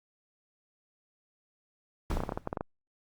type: noise with exponential decay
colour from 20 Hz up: brown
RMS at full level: -28 dBFS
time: 2.1-2.56 s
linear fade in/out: 2 ms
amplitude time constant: 100 ms
type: clicks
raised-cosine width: 1 ms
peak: -18 dBFS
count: 11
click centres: 2.114 / 2.171 / 2.204 / 2.236 / 2.292 / 2.322 / 2.375 / 2.474 / 2.529 / 2.572 / 2.609 s
effects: Opus 48 kbps

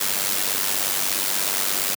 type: noise with amplitude modulation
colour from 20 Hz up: white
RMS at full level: -20 dBFS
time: 0-1.95 s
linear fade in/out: 10 ms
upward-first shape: sine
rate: 96.9 Hz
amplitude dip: 70%
effects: high-pass 150 Hz 12 dB/octave

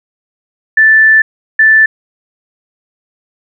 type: tone bursts at uneven times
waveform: sine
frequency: 1760 Hz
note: A6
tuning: in tune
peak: -3 dBFS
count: 2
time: 0.77-1.22 / 1.59-1.86 s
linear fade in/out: 5 ms
effects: none

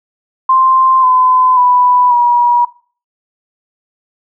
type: tone with pitch steps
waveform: sine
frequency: 1046.5 / 1017.9 / 990 / 963 Hz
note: C6 / C6 / B5 / B5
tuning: 0 / -48 / +4 / -44 cents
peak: -6 dBFS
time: 0.49-2.65 s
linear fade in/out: 5 ms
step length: 540 ms
effects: noise-tail reverb RT60 0.4 s tail -19 dB re dry

